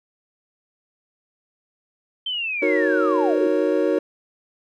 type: linear sweep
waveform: sine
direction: down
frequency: 3136 to 290.8 Hz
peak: -23 dBFS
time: 2.26-3.47 s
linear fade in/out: 5 ms
type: chord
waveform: triangle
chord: D# minor seventh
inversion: none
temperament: equal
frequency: 311.1 / 370 / 466.2 / 554.4 Hz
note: D#4 / F#4 / A#4 / C#5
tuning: 0 / 0 / 0 / 0 cents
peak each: -21 dBFS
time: 2.62-3.99 s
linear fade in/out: 5 ms
effects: none